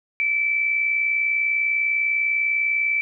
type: tone pair together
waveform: sine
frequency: 2260 / 2320 Hz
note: C#7 / D7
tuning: +33 / -22 cents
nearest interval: unison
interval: 45 cents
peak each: -29 / -19 dBFS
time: 0.2-3.01 s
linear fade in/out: 0 ms
effects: none